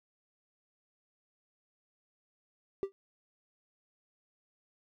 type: tone with exponential decay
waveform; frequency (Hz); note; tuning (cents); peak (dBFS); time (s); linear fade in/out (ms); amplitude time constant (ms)
triangle; 392; G4; 0; -23; 2.83-2.92; 0; 18
effects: tanh soft clip ceiling -22 dBFS